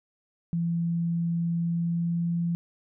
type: tone with pitch glide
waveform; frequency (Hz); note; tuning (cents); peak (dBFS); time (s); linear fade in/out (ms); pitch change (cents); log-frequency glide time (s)
sine; 169 to 170.47; E3 to F3; +43 to -42; -24; 0.53-2.55; 0; +15; 1.56-2.4
effects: none